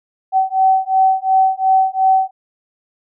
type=beating tone pair; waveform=sine; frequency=761 / 763.8 Hz; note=F#5 / G5; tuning=+48 / -45 cents; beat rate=2.8 Hz; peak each=-14 dBFS; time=0.32-2.31 s; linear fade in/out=50 ms; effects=none